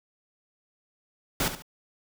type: noise with echo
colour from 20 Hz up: pink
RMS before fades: -26 dBFS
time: 1.4-1.48 s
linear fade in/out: 2 ms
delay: 71 ms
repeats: 2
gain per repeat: -10 dB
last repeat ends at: 1.622 s
effects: none